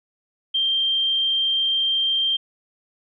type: tone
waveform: sine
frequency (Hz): 3167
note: G7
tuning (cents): +17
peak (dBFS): -18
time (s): 0.54-2.37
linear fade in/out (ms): 10
effects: none